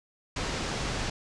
pink low-pass noise, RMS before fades -32 dBFS, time 0.36-1.1 s, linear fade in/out 5 ms, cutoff 7000 Hz, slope 24 dB/octave, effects resampled to 24000 Hz

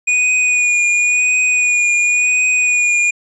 square tone with vibrato, 2461 Hz, D#7, 20 cents flat, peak -12 dBFS, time 0.07-3.11 s, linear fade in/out 10 ms, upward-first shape triangle, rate 0.94 Hz, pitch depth 29 cents each way, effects resampled to 22050 Hz

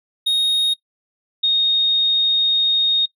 triangle / sine tone pair in turn, 3729 / 3714 Hz, A#7 / A#7, 0 / -7 cents, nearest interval unison, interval 7 cents, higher first, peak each -13 dBFS, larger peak neither, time 0.26-0.74 / 1.43-3.06 s, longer second, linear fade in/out 10 ms, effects noise-tail reverb RT60 0.1 s tail -23 dB re dry

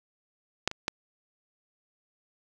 clicks, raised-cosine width 0.2 ms, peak -7 / -19 / -10 dBFS, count 3, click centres 0.676 / 0.714 / 0.881 s, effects none

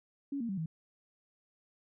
sine tone with pitch steps, 280 / 232.7 / 193.47 / 160.82 Hz, C#4 / A#3 / G3 / E3, +18 / -3 / -22 / -42 cents, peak -33 dBFS, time 0.32-0.66 s, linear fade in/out 5 ms, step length 85 ms, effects none

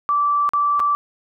sine tone with dropouts, 1163 Hz, D6, 17 cents flat, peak -15 dBFS, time 0.09-0.95 s, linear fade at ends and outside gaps 0 ms, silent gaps 0.491-0.535 / 0.795-0.801 s, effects none

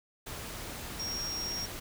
sine tone in noise, 5588 Hz, F8, in tune, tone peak -34 dBFS, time 0.99-1.66 s, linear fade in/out 10 ms, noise pink, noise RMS -41 dBFS, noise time 0.26-1.8 s, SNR +4 dB, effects none

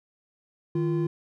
triangle tone pair together, 155.82 / 344 Hz, D#3 / F4, +3 / -26 cents, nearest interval octave + major second, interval 1371 cents, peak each -24 dBFS, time 0.75-1.07 s, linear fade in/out 5 ms, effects none

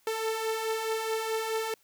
sawtooth beating tone pair, 440 / 444.7 Hz, A4 / A4, 0 / +18 cents, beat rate 4.7 Hz, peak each -32 / -26 dBFS, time 0.07-1.74 s, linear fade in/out 2 ms, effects white hiss -66 dBFS RMS until 1.83 s

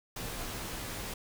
pink noise with comb filter, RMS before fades -39 dBFS, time 0.16-1.14 s, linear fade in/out 5 ms, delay 14 ms, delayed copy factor -0.5, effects none

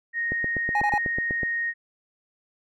sine tone, 1863 Hz, A#6, 2 cents flat, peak -24 dBFS, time 0.13-1.74 s, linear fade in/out 50 ms
click train, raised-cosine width 2 ms, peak -17 dBFS, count 10, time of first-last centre 0.32-1.432 s, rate 8.09 Hz
triangle tone bursts, 830.6 Hz, G#5, in tune, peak -19 dBFS, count 3, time 0.75-0.98 s, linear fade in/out 2 ms, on 60 ms, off 25 ms
effects none

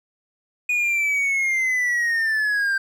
triangle linear sweep, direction down, 2471 to 1567 Hz, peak -17 dBFS, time 0.69-2.78 s, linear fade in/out 5 ms, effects none

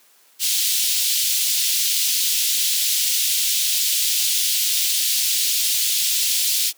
pink high-pass noise, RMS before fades -20 dBFS, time 0.39-6.73 s, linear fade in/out 50 ms, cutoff 3200 Hz, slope 24 dB/octave, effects white hiss -55 dBFS RMS until 6.77 s + high-pass 300 Hz 12 dB/octave

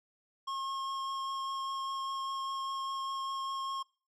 square tone with vibrato, 1079 Hz, C#6, 47 cents flat, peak -35 dBFS, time 0.47-3.83 s, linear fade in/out 10 ms, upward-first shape triangle, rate 5 Hz, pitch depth 9 cents each way, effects noise-tail reverb RT60 0.4 s tail -25 dB re dry + low-pass 6000 Hz 12 dB/octave

